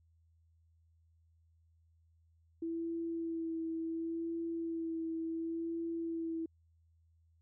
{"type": "tone with vibrato", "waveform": "sine", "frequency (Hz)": 329.6, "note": "E4", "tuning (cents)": 0, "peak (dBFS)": -35, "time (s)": [2.62, 6.46], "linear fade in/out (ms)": 5, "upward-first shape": "sine", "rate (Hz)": 0.7, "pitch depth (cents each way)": 19, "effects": ["added 82 Hz sine -66 dBFS peak until 7.41 s"]}